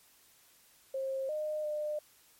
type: tone with pitch steps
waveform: sine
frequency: 534 / 611 / 602 Hz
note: C5 / D#5 / D5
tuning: +35 / -32 / +43 cents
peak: -32 dBFS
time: 0.94-1.99 s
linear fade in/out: 5 ms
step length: 350 ms
effects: white hiss -63 dBFS RMS until 2.39 s + MP3 64 kbps